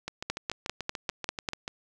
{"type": "two click trains", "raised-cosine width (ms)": 0.2, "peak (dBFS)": [-12, -17], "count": [7, 12], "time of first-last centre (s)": [[0.3, 1.488], [0.08, 1.679]], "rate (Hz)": [5.05, 6.88], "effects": []}